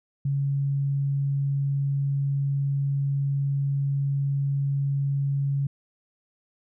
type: tone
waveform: sine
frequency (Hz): 139.4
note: C#3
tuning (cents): +10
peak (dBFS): -22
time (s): 0.25-5.67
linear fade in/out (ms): 5
effects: none